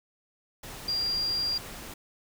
sine tone in noise, 4777 Hz, D8, 29 cents sharp, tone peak -26 dBFS, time 0.88-1.58 s, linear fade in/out 5 ms, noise pink, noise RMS -42 dBFS, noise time 0.63-1.94 s, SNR +13 dB, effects none

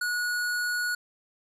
square tone, 1458 Hz, F#6, 26 cents flat, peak -27 dBFS, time 0.01-0.95 s, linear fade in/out 5 ms, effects resampled to 32000 Hz

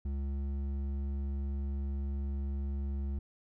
sine tone with hard clipping, 69.3 Hz, C#2, in tune, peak -34 dBFS, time 0.05-3.19 s, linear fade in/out 5 ms, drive 8 dB, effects none

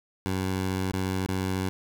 15% pulse tone with dropouts, 94.1 Hz, F#2, 30 cents sharp, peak -20 dBFS, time 0.26-1.69 s, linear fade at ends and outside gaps 0 ms, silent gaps 0.917-0.935 / 1.262-1.287 s, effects none

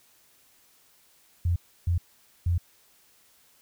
sine tone bursts at uneven times, 86.7 Hz, F2, 12 cents flat, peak -21 dBFS, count 3, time 1.45-1.56 / 1.87-1.98 / 2.46-2.58 s, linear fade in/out 5 ms, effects white hiss -61 dBFS RMS until 3.61 s

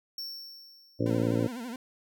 square tone with exponential decay, 5450 Hz, F8, 43 cents flat, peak -34 dBFS, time 0.18-1.43 s, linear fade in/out 2 ms, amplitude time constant 270 ms
harmonic tone, 57.2 Hz, A#1, 32 cents flat, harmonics 2 / 3 / 4 / 5 / 6 / 7 / 8 / 9 / 10, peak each -30 / -36 / -36 / -30 / -34 / -41 / -36 / -34 / -39 dBFS, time 0.99-1.48 s, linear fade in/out 20 ms
40% pulse tone with vibrato, 240.8 Hz, B3, 44 cents flat, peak -35 dBFS, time 1.06-1.76 s, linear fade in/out 2 ms, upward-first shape sine, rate 12 Hz, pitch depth 130 cents each way
effects none

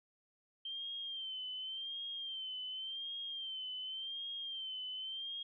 sine tone with vibrato, 3136 Hz, G7, in tune, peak -40 dBFS, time 0.65-5.43 s, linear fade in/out 5 ms, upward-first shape sine, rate 0.89 Hz, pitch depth 66 cents each way, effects none

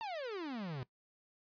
45% pulse exponential sweep, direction down, 932.3 to 120.8 Hz, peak -39 dBFS, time 0.01-0.83 s, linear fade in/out 0 ms, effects noise-tail reverb RT60 0.1 s tail -19 dB re dry + resampled to 11025 Hz

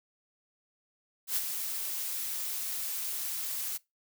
blue noise with ADSR envelope, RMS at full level -28 dBFS, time 1.27-3.78 s, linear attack 96 ms, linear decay 35 ms, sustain -7 dB, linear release 17 ms, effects noise-tail reverb RT60 0.2 s tail -22 dB re dry

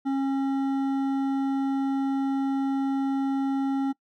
sine tone with hard clipping, 272 Hz, C#4, 33 cents flat, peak -25 dBFS, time 0.05-3.93 s, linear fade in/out 20 ms, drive 9 dB, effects noise-tail reverb RT60 0.1 s tail -22 dB re dry

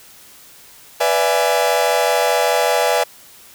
40% pulse chord, E dominant seventh, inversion second, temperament equal with one note detuned, 493.9 / 587.3 / 672.3 / 830.6 Hz, B4 / D5 / E5 / G#5, 0 / 0 / +34 / 0 cents, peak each -19 dBFS, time 1-3.04 s, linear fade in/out 10 ms, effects white hiss -44 dBFS RMS until 3.54 s

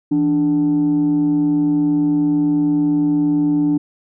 sine tone pair together, 164.83 / 293.7 Hz, E3 / D4, 0 / 0 cents, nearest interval minor seventh, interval 1000 cents, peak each -21 / -12 dBFS, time 0.11-3.78 s, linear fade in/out 10 ms, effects tanh soft clip ceiling -10 dBFS

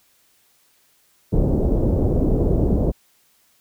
pink low-pass noise, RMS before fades -18 dBFS, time 1.32-2.92 s, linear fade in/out 20 ms, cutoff 520 Hz, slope 24 dB/octave, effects white hiss -60 dBFS RMS until 3.6 s

